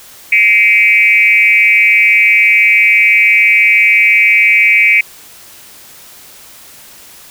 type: tone with frequency modulation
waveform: sine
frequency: 2300 Hz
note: D7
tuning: 37 cents flat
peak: -5 dBFS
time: 0.32-5.01 s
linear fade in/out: 5 ms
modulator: 206 Hz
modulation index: 1
effects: white hiss -37 dBFS RMS until 7.3 s